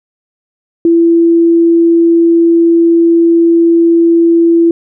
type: tone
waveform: sine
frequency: 335.5 Hz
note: E4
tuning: 31 cents sharp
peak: -4 dBFS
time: 0.85-4.71 s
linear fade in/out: 2 ms
effects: none